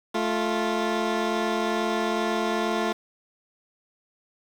15% pulse tone pair together, 218.7 / 349.2 Hz, A3 / F4, -10 / 0 cents, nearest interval minor sixth, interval 810 cents, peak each -20 dBFS, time 0.14-2.93 s, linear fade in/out 10 ms, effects low-pass 5000 Hz 12 dB/octave + 7-bit

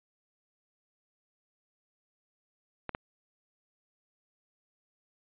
clicks, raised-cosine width 0.5 ms, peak -19 dBFS, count 2, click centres 2.893 / 2.949 s, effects resampled to 8000 Hz

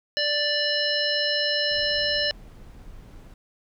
harmonic tone, 587.3 Hz, D5, in tune, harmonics 1 / 3 / 5 / 7 / 9, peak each -28 / -28 / -28 / -28 / -28 dBFS, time 0.17-2.31 s, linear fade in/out 0 ms
brown noise, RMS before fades -44 dBFS, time 1.71-3.34 s, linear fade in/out 2 ms
effects none

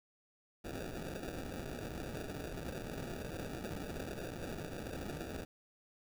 white noise with sample-and-hold, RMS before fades -43 dBFS, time 0.64-5.45 s, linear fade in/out 10 ms, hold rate 1050 Hz, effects none

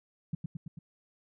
sine tone with echo, 159.4 Hz, D#3, 42 cents sharp, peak -28 dBFS, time 0.33-0.35 s, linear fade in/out 5 ms, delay 110 ms, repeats 4, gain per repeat -3 dB, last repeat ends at 0.79 s, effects none

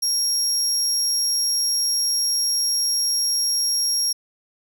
30% pulse tone, 5588 Hz, F8, in tune, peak -15 dBFS, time 0.02-4.13 s, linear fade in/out 10 ms, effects none

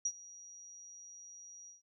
sine tone with ADSR envelope, 5760 Hz, F#8, 47 cents flat, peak -29 dBFS, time 0.05-1.82 s, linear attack 6 ms, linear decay 59 ms, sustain -21 dB, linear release 140 ms, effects none

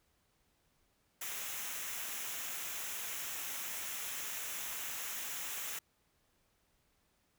white noise with comb filter, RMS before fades -41 dBFS, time 1.21-5.79 s, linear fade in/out 5 ms, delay 0.22 ms, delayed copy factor -0.55, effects pink hiss -75 dBFS RMS until 7.38 s

